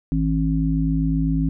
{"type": "harmonic tone", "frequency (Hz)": 53.9, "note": "A1", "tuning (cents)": -35, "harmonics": [1, 3, 5], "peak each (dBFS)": [-23, -21, -22], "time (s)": [0.12, 1.49], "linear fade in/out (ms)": 0, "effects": []}